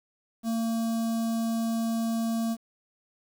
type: tone with notch filter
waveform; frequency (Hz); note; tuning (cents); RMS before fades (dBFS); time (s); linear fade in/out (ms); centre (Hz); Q
square; 227.5; A#3; -42; -28; 0.43-2.57; 50; 2100; 0.57
effects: 9-bit